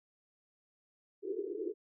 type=band-pass noise; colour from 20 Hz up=pink; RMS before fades=-38 dBFS; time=1.22-1.74 s; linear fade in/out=50 ms; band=330 to 450 Hz; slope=96 dB/octave; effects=none

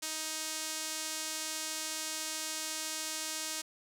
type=tone with band-pass filter; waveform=sawtooth; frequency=313.9 Hz; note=D#4; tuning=15 cents sharp; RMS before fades=-38 dBFS; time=0.02-3.62 s; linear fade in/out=10 ms; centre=7300 Hz; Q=1.1; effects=none

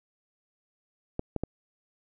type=clicks; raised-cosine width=2 ms; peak=-16 dBFS; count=3; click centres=1.194 / 1.363 / 1.436 s; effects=none

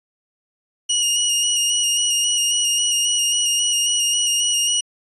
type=tone with vibrato; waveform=20% pulse; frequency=2880 Hz; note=F#7; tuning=47 cents flat; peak=-11 dBFS; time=0.89-4.81 s; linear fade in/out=10 ms; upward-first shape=square; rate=3.7 Hz; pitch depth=23 cents each way; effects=resampled to 24000 Hz

